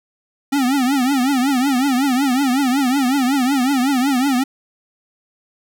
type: tone with vibrato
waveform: square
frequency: 264.8 Hz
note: C4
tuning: 21 cents sharp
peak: -15 dBFS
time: 0.52-4.44 s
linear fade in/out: 10 ms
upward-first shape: triangle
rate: 5.4 Hz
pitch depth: 170 cents each way
effects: none